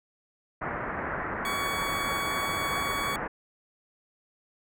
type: low-pass noise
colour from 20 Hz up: white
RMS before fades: -33 dBFS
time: 0.61-3.28 s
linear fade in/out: 10 ms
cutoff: 1900 Hz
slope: 48 dB/octave
type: tone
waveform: 20% pulse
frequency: 1126 Hz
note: C#6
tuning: 27 cents sharp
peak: -25 dBFS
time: 1.45-3.16 s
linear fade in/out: 2 ms
effects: none